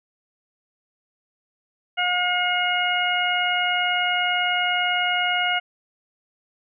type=harmonic tone; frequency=718 Hz; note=F5; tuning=48 cents sharp; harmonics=1 / 2 / 3 / 4; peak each=-25 / -25 / -25 / -25 dBFS; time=1.97-5.6 s; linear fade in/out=20 ms; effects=none